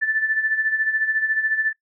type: tone with tremolo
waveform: sine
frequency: 1758 Hz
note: A6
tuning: 2 cents flat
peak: -16 dBFS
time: 0.01-1.73 s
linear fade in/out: 20 ms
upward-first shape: sine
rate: 14 Hz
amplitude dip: 65%
effects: noise-tail reverb RT60 0.1 s tail -20 dB re dry